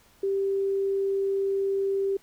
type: tone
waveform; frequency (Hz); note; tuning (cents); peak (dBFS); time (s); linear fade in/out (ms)
sine; 392; G4; 0; -23; 0.23-2.17; 5
effects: pink hiss -59 dBFS RMS until 2.22 s